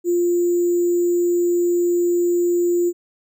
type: tone with sample-and-hold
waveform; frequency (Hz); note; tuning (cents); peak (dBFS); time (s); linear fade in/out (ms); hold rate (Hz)
sine; 349.2; F4; 0; -15; 0.04-2.93; 50; 7350
effects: none